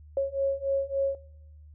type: beating tone pair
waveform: sine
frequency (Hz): 546 / 549.5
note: C#5 / C#5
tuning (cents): -26 / -15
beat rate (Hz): 3.5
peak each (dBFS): -28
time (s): 0.17-1.15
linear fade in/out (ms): 2
effects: noise-tail reverb RT60 0.9 s tail -21 dB re dry + added 75 Hz sine -47 dBFS peak until 1.74 s